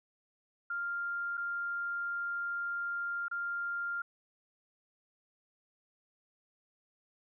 sine tone with dropouts, 1396.9 Hz, F6, in tune, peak -33 dBFS, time 0.7-4.02 s, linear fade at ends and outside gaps 5 ms, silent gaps 1.372-1.376 / 3.283-3.312 s, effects none

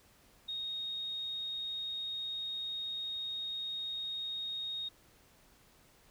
sine tone, 3729 Hz, A#7, in tune, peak -36 dBFS, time 0.48-4.89 s, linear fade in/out 10 ms, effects pink hiss -64 dBFS RMS until 6.1 s

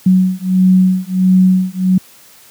sine beating tone pair, 185 / 186.5 Hz, F#3 / F#3, 0 / +14 cents, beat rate 1.5 Hz, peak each -11 dBFS, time 0.06-1.98 s, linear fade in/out 5 ms, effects white hiss -43 dBFS RMS until 2.5 s + high-pass 80 Hz 12 dB/octave

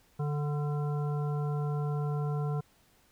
harmonic tone with a mistuned harmonic, 146.83 Hz, D3, in tune, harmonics 1 / 3 / 5 / 7 / 9, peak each -29 / -39 / -43 / -46 / -48 dBFS, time 0.19-2.61 s, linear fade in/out 10 ms, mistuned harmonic 9, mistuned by +42 cents, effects pink hiss -65 dBFS RMS until 3.11 s

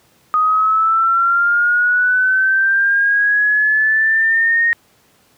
sine linear sweep, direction up, 1241 to 1864 Hz, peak -11 dBFS, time 0.34-4.73 s, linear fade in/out 0 ms, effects pink hiss -54 dBFS RMS until 5.37 s + high-pass 100 Hz 12 dB/octave

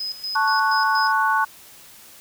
sine tone with tremolo, 5050 Hz, D#8, 25 cents sharp, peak -25 dBFS, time 0-1.12 s, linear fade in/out 5 ms, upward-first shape square, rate 4.2 Hz, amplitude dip 75%
sine chord, F# minor, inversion first, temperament equal, 880 / 1108.7 / 1480 Hz, A5 / C#6 / F#6, 0 / 0 / 0 cents, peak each -21 dBFS, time 0.35-1.45 s, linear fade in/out 10 ms
effects white hiss -46 dBFS RMS until 2.2 s

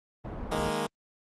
pink low-pass noise, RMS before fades -37 dBFS, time 0.24-0.7 s, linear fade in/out 10 ms, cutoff 900 Hz, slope 12 dB/octave
10% pulse chord, D# suspended fourth, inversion none, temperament equal, 155.56 / 207.7 / 233.1 Hz, D#3 / G#3 / A#3, 0 / 0 / 0 cents, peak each -26 / -24 / -25 dBFS, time 0.51-0.87 s, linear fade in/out 10 ms
effects Opus 32 kbps

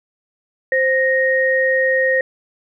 sine tone pair together, 523.3 / 1864.7 Hz, C5 / A#6, 0 / 0 cents, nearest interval octave + minor seventh, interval 2200 cents, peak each -16 dBFS, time 0.72-2.21 s, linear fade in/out 2 ms, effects none

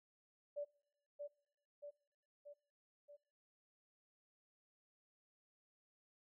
sine tone with echo, 581 Hz, D5, 19 cents flat, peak -40 dBFS, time 0.56-0.65 s, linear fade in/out 20 ms, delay 630 ms, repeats 4, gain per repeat -4 dB, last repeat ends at 3.17 s, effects noise-tail reverb RT60 0.8 s tail -24 dB re dry

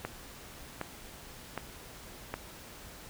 click train, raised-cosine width 0.5 ms, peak -19 dBFS, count 4, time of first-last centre 0.05-2.34 s, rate 1.31 Hz, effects pink hiss -49 dBFS RMS until 3.09 s

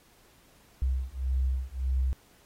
sine beating tone pair, 64.1 / 65.8 Hz, C2 / C2, -35 / +10 cents, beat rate 1.7 Hz, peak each -29 dBFS, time 0.82-2.13 s, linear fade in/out 0 ms, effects pink hiss -61 dBFS RMS until 2.45 s + AAC 48 kbps

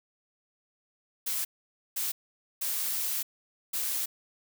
blue noise bursts at uneven times, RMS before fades -31 dBFS, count 4, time 1.26-1.45 / 1.96-2.12 / 2.61-3.23 / 3.73-4.06 s, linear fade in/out 10 ms, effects none

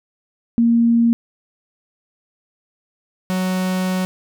sine / 45% pulse tone pair in turn, 233.1 / 185.34 Hz, A#3 / F#3, 0 / +3 cents, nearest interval major third, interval 397 cents, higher first, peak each -11 / -18 dBFS, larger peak first, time 0.58-1.13 / 3.3-4.05 s, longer second, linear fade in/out 0 ms, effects none

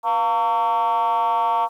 sine tone with frequency modulation, 914 Hz, A#5, 34 cents flat, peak -15 dBFS, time 0.03-1.69 s, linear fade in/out 50 ms, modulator 214 Hz, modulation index 0.99, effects tanh soft clip ceiling -15 dBFS + 9-bit

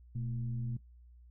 sine tone with frequency modulation, 121.3 Hz, B2, 31 cents flat, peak -34 dBFS, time 0.15-0.77 s, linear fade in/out 5 ms, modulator 101 Hz, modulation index 0.6, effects noise-tail reverb RT60 0.1 s tail -17 dB re dry + added 60 Hz sine -54 dBFS peak until 1.3 s

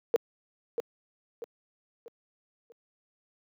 sine tone with echo, 466.2 Hz, A#4, in tune, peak -18 dBFS, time 0.14-0.16 s, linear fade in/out 0 ms, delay 640 ms, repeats 4, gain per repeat -8 dB, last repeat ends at 2.72 s, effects high-pass 300 Hz 12 dB/octave

